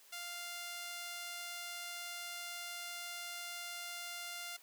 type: tone with high-pass filter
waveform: sawtooth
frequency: 698 Hz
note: F5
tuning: 1 cent flat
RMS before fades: -45 dBFS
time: 0.12-4.57 s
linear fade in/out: 10 ms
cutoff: 1700 Hz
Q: 0.58
effects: white hiss -62 dBFS RMS until 4.62 s + high-pass 400 Hz 12 dB/octave